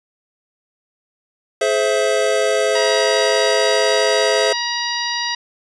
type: chord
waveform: square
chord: Ab augmented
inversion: none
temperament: equal with one note detuned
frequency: 424 / 523.3 / 659.3 Hz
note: Ab4 / C5 / E5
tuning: +36 / 0 / 0 cents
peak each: -20 dBFS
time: 1.61-4.53 s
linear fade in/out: 5 ms
type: harmonic tone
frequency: 953 Hz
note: A#5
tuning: 38 cents sharp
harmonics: 1 / 2 / 3 / 4 / 5 / 6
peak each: -26 / -25 / -29 / -27 / -25 / -31 dBFS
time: 2.75-5.35 s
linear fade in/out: 5 ms
effects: resampled to 22050 Hz